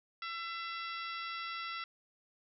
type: harmonic tone with a mistuned harmonic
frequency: 672 Hz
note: E5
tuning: 33 cents sharp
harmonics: 2 / 3 / 4 / 5 / 6 / 7 / 8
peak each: -41 / -45 / -47 / -49 / -51 / -52 / -53 dBFS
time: 0.22-1.84 s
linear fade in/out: 2 ms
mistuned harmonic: 6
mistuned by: -46 cents
effects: none